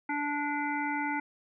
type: harmonic tone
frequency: 291.5 Hz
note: D4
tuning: 13 cents flat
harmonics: 1 / 3 / 5 / 7 / 8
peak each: -34 / -33 / -37 / -36 / -44 dBFS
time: 0.09-1.2 s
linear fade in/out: 5 ms
effects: none